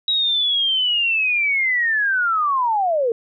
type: linear sweep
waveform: sine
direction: down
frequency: 3845 to 440 Hz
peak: -16 dBFS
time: 0.08-3.12 s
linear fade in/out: 2 ms
effects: none